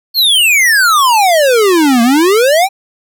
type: exponential two-way sweep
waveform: square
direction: down then up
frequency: 4432 to 226.8 to 814 Hz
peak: -7 dBFS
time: 0.14-2.69 s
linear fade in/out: 50 ms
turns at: 2.02 s
effects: none